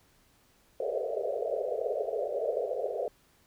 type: band-pass noise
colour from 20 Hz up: pink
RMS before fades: -32 dBFS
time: 0.8-3.08 s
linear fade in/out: 2 ms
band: 410 to 680 Hz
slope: 96 dB/octave
effects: pink hiss -65 dBFS RMS until 3.46 s